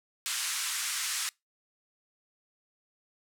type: band-pass noise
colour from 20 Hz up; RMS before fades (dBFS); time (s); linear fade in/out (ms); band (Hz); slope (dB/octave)
white; -33; 0.26-1.29; 0; 1200 to 10000; 24
effects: noise-tail reverb RT60 0.2 s tail -25 dB re dry